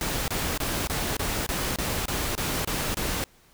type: noise bursts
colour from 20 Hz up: pink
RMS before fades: -28 dBFS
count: 11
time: 0.01-3.24 s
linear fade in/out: 0 ms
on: 270 ms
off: 26 ms
effects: pink hiss -58 dBFS RMS until 3.53 s